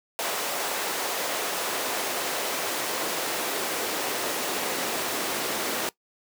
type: noise with high-pass filter sweep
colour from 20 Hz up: pink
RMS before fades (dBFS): -29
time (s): 0.19-5.89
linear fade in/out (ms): 0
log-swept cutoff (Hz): 520 to 340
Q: 1.1
effects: noise-tail reverb RT60 0.1 s tail -20 dB re dry